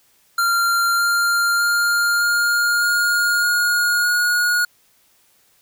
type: tone with pitch steps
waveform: square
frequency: 1385 / 1394.6 / 1404.3 / 1414.1 / 1423.9 / 1433.8 / 1443.8 Hz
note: F6 / F6 / F6 / F6 / F6 / F6 / F#6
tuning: -15 / -3 / +9 / +21 / +33 / +45 / -43 cents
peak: -16 dBFS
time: 0.38-4.65 s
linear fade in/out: 5 ms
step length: 610 ms
effects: white hiss -58 dBFS RMS until 5.61 s